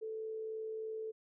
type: tone with amplitude modulation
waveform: sine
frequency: 439.8 Hz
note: A4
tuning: 1 cent flat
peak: -37 dBFS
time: 0.01-1.12 s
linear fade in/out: 20 ms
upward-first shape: sine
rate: 63.2 Hz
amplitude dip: 30%
effects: none